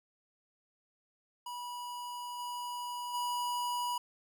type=tone with level steps; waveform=square; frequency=974 Hz; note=B5; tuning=24 cents flat; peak=-40 / -38 / -33 dBFS; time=1.46-3.98 s; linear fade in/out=5 ms; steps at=2.38 / 3.13 s; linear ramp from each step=20 ms; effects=none